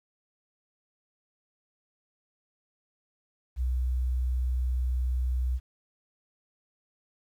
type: tone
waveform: sine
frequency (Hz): 62.9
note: B1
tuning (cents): +32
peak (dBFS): -24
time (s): 3.56-5.6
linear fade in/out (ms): 50
effects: tanh soft clip ceiling -20 dBFS + 10-bit